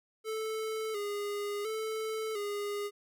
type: tone with vibrato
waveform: square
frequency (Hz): 423.9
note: G#4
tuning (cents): +35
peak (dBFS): -34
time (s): 0.24-2.91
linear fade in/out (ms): 50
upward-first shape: square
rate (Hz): 0.71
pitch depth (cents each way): 59
effects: none